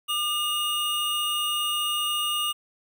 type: tone pair together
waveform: square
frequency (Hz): 1202.8 / 2854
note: D6 / F7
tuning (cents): +41 / +37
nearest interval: octave + minor third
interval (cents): 1496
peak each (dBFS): -31 / -26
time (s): 0.08-2.53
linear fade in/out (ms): 20
effects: none